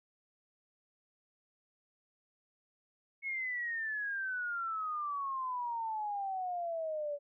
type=exponential sweep; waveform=sine; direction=down; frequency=2200 to 570 Hz; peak=-34 dBFS; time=3.22-7.19 s; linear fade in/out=50 ms; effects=none